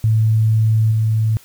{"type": "tone with level steps", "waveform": "sine", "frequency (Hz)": 110.2, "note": "A2", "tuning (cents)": 3, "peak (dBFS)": [-11, -13], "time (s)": [0.04, 1.37], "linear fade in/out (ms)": 0, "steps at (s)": 0.91, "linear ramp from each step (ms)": 10, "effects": ["white hiss -47 dBFS RMS until 1.44 s"]}